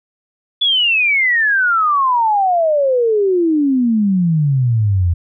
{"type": "exponential sweep", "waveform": "sine", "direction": "down", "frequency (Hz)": [3466, 83], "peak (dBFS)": -11, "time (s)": [0.61, 5.14], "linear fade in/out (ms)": 10, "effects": []}